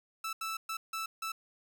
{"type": "tone bursts at uneven times", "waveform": "sawtooth", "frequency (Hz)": 1318.5, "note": "E6", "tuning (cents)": 0, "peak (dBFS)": -31, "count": 5, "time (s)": [[0.24, 0.33], [0.41, 0.57], [0.69, 0.77], [0.93, 1.06], [1.22, 1.32]], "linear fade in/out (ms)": 5, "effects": []}